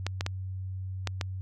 clicks, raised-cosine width 0.2 ms, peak -13 dBFS, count 5, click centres 0.066 / 0.209 / 0.264 / 1.073 / 1.212 s, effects added 94 Hz sine -33 dBFS peak until 1.41 s

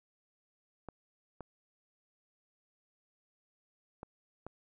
clicks, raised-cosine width 1 ms, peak -29 dBFS, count 4, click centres 0.887 / 1.407 / 4.031 / 4.466 s, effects none

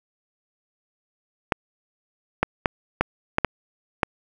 clicks, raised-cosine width 0.5 ms, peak -3 dBFS, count 7, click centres 1.522 / 2.43 / 2.658 / 3.01 / 3.384 / 3.447 / 4.032 s, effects 7-bit

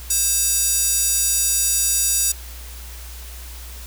square tone with high-pass filter, 530 Hz, C5, 22 cents sharp, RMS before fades -19 dBFS, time 0.1-2.32 s, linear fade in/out 5 ms, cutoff 7500 Hz, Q 2.1, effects added 60 Hz sine -34 dBFS peak until 3.86 s + white hiss -40 dBFS RMS until 3.86 s

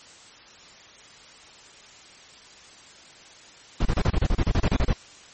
brown noise bursts, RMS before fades -20 dBFS, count 14, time 3.8-4.932 s, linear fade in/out 5 ms, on 53 ms, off 30 ms, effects white hiss -48 dBFS RMS until 5.33 s + MP3 32 kbps

